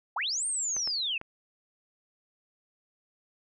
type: linear two-way sweep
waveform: sine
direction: up then down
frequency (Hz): 665 to 8870 to 2517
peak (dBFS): -28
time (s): 0.16-1.18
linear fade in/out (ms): 5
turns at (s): 0.46
type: clicks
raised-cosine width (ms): 0.5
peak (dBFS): -26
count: 3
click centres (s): 0.766 / 0.875 / 1.214
effects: none